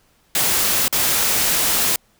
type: noise with dropouts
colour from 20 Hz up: white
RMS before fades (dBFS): -18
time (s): 0.35-1.96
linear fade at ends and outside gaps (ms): 2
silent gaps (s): 0.881-0.926
effects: pink hiss -59 dBFS RMS until 2.19 s